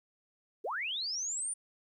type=linear sweep; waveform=sine; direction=up; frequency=329.6 to 9397 Hz; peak=-33 dBFS; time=0.64-1.54 s; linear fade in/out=10 ms; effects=12-bit